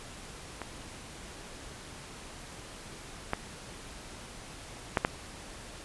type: clicks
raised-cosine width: 0.5 ms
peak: -21 / -13 / -9 / -9 dBFS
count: 4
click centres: 0.617 / 3.334 / 4.972 / 5.049 s
effects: pink hiss -46 dBFS RMS until 5.84 s + resampled to 24000 Hz